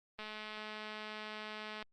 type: click train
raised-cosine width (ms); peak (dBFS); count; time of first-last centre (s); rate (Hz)
0.3; -29; 351; 0.19-1.826; 214
effects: Opus 32 kbps